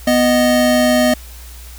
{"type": "tone pair together", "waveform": "square", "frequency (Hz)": [246.8, 620], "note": ["B3", "D#5"], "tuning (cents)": [-1, -6], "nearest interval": "octave + major third", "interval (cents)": 1595, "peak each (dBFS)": -14, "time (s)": [0.07, 1.14], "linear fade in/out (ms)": 5, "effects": ["added 60 Hz sine -33 dBFS peak until 1.78 s", "white hiss -40 dBFS RMS until 1.78 s"]}